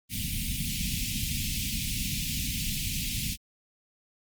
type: band-stop noise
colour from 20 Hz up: pink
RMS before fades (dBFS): -31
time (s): 0.09-3.37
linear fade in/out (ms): 50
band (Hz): 250 to 2300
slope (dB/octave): 48
effects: Opus 32 kbps